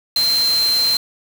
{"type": "tone in noise", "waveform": "sine", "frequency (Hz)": 4131, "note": "C8", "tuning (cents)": -23, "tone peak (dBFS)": -14, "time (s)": [0.16, 0.97], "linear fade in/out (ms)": 2, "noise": "white", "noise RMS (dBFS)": -26, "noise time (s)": [0.16, 0.97], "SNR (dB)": 9, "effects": []}